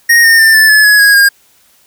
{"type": "tone with pitch steps", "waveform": "square", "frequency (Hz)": [1864.7, 1827.4, 1790.8, 1755, 1719.8, 1685.4, 1651.7, 1618.6], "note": ["A#6", "A#6", "A6", "A6", "A6", "G#6", "G#6", "G#6"], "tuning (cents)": [0, -35, 30, -5, -40, 25, -10, -45], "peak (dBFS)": -4, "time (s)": [0.09, 1.29], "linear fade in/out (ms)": 10, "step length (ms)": 150, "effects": ["white hiss -49 dBFS RMS until 1.86 s"]}